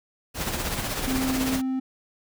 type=noise with tremolo; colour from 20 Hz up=pink; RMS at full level=-27 dBFS; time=0.34-1.62 s; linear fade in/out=50 ms; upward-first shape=sine; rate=16 Hz; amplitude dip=45%
type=tone; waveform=triangle; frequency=261.6 Hz; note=C4; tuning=in tune; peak=-22 dBFS; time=1.07-1.8 s; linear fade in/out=10 ms
effects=none